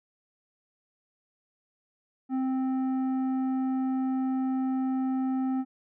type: tone with tanh clipping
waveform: triangle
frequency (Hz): 261.6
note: C4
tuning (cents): 0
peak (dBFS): -27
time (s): 2.29-5.65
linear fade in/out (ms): 50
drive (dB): 13
effects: none